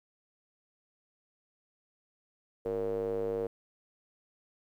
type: tone with band-pass filter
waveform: square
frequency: 51.5 Hz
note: G#1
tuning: 14 cents flat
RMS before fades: -33 dBFS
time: 2.65-3.47 s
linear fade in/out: 5 ms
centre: 470 Hz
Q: 6.5
effects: 11-bit